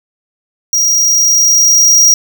square tone with level ramp, 5710 Hz, F8, 37 cents sharp, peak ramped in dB -9 to -4 dBFS, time 0.73-2.14 s, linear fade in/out 2 ms, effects none

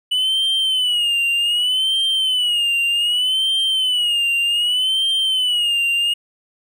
triangle tone with vibrato, 2960 Hz, F#7, in tune, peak -14 dBFS, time 0.11-6.14 s, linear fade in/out 10 ms, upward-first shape sine, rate 0.65 Hz, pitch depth 110 cents each way, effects none

